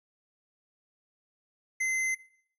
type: tone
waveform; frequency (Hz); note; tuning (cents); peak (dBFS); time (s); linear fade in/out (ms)
square; 2062; C7; -26; -27; 1.8-2.15; 10
effects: noise-tail reverb RT60 0.6 s tail -20 dB re dry + low-pass 10000 Hz 12 dB/octave